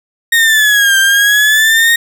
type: exponential two-way sweep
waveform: 35% pulse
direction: down then up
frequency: 1864.7 to 1574 to 1864.7 Hz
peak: -5 dBFS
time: 0.32-1.96 s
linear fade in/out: 5 ms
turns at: 0.98 s
effects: none